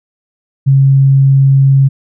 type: tone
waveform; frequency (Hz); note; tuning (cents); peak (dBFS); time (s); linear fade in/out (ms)
sine; 136.2; C#3; -30; -4; 0.66-1.89; 20
effects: none